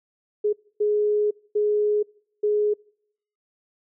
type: tone bursts at uneven times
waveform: sine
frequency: 418.7 Hz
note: G#4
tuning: 14 cents sharp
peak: -18 dBFS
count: 4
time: 0.44-0.53 / 0.8-1.31 / 1.55-2.03 / 2.43-2.74 s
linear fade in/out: 10 ms
effects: noise-tail reverb RT60 0.7 s tail -26 dB re dry